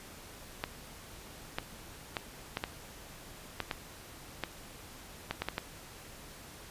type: clicks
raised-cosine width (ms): 0.3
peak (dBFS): -16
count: 12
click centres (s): 0.639 / 1.585 / 2.168 / 2.571 / 2.639 / 3.603 / 3.712 / 4.437 / 5.31 / 5.42 / 5.486 / 5.581
effects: pink hiss -50 dBFS RMS until 6.7 s + resampled to 32000 Hz

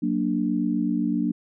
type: chord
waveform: sine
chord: Gb augmented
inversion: none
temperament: equal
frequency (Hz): 185 / 233.1 / 293.7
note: Gb3 / Bb3 / D4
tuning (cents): 0 / 0 / 0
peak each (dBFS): -27 / -25 / -25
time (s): 0.02-1.32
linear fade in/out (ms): 10
effects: none

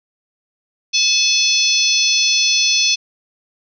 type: harmonic tone with a mistuned harmonic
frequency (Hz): 860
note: A5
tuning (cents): -40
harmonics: 3 / 4 / 5 / 6 / 7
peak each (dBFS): -19 / -19 / -19 / -19 / -19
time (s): 0.93-2.96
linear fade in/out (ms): 20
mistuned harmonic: 6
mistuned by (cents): +33
effects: none

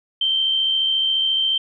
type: tone with amplitude modulation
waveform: sine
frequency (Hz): 3127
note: G7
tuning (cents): -5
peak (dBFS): -15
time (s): 0.21-1.58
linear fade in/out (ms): 5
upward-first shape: sine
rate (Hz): 74.3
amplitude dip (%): 35
effects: none

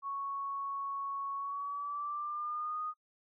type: tone with pitch glide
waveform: sine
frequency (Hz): 1108.7 to 1237.3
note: C#6 to D#6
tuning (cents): 0 to -10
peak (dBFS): -35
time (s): 0.02-2.94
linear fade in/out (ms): 50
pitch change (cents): +190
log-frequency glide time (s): 1.36-2.81
effects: noise-tail reverb RT60 0.1 s tail -19 dB re dry

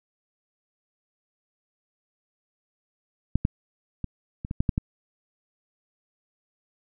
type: clicks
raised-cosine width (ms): 5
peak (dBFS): -8 / -9 / -17 / -20 / -18 / -9 / -9 / -11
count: 8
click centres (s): 3.356 / 3.451 / 4.043 / 4.449 / 4.511 / 4.605 / 4.692 / 4.779
effects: none

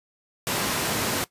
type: high-pass noise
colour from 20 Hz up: pink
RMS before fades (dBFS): -26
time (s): 0.47-1.24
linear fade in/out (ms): 0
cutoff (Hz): 150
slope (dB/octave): 12
effects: noise-tail reverb RT60 0.1 s tail -17 dB re dry + resampled to 32000 Hz

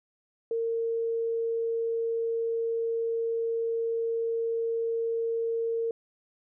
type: tone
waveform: sine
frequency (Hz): 458.3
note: A#4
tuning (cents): -29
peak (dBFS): -26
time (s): 0.51-5.91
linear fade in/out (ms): 2
effects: none

